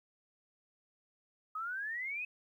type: exponential sweep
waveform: sine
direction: up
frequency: 1244.5 to 2571 Hz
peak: -36 dBFS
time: 1.55-2.25 s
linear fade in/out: 5 ms
effects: 12-bit